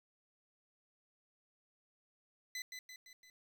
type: tone with echo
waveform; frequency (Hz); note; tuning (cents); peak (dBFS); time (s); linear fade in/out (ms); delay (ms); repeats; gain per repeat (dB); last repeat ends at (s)
20% pulse; 2012; B6; +32; -35; 2.55-2.62; 2; 170; 4; -5; 3.3
effects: 12-bit